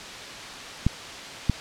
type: clicks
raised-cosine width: 5 ms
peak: -7 dBFS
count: 2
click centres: 0.866 / 1.497 s
effects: white hiss -37 dBFS RMS until 1.6 s + low-pass 5000 Hz 12 dB/octave